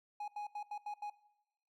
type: tone bursts at uneven times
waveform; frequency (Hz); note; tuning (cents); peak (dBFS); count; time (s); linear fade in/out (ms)
triangle; 830.6; G#5; 0; -37; 6; 0.2-0.28 / 0.36-0.47 / 0.55-0.63 / 0.71-0.78 / 0.86-0.94 / 1.02-1.1; 5
effects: noise-tail reverb RT60 0.9 s tail -19 dB re dry